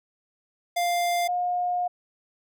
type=tone pair in turn; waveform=square / sine; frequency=698.5 / 714.8 Hz; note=F5 / F5; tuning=0 / +40 cents; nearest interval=unison; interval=40 cents; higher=second; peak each=-23 dBFS; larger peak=neither; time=0.76-1.28 / 1.28-1.88 s; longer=second; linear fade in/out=10 ms; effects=none